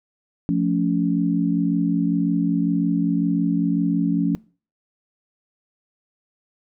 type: chord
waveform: sine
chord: F augmented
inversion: none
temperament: equal with one note detuned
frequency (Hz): 174.61 / 220 / 281.9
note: F3 / A3 / C#4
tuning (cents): 0 / 0 / +29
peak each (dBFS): -21 / -25 / -21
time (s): 0.49-4.35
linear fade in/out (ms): 0
effects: noise-tail reverb RT60 0.4 s tail -24 dB re dry